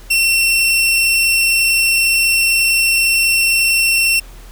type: tone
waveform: sawtooth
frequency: 2711 Hz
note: E7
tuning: 48 cents sharp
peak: -8 dBFS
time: 0.1-4.2 s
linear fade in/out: 10 ms
effects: added 40 Hz sine -34 dBFS peak until 4.51 s + pink hiss -43 dBFS RMS until 4.51 s